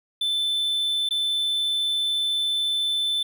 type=tone with dropouts; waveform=triangle; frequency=3526 Hz; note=A7; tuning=3 cents sharp; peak=-20 dBFS; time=0.21-3.23 s; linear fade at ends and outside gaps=5 ms; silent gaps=1.09-1.108 s; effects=none